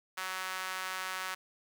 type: tone with high-pass filter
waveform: sawtooth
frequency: 186.9 Hz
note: F#3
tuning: 18 cents sharp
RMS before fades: -38 dBFS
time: 0.17-1.35 s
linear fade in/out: 10 ms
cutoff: 1300 Hz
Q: 1.6
effects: none